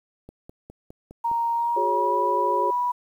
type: click train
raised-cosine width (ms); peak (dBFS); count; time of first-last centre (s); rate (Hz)
2; -28; 6; 0.29-1.315; 4.88
type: tone with pitch glide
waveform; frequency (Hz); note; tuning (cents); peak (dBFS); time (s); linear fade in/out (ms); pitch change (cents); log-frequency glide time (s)
sine; 932.3 to 978.7; A#5 to B5; 0 to -16; -21; 1.24-2.92; 10; +84; 1.54-2.18
type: chord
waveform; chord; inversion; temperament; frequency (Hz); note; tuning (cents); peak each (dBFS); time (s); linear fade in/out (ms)
sine; F# suspended second; none; equal with one note detuned; 363 / 415.3 / 554.4; F#4 / G#4 / C#5; -33 / 0 / 0; -28; 1.76-2.71; 10
effects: 9-bit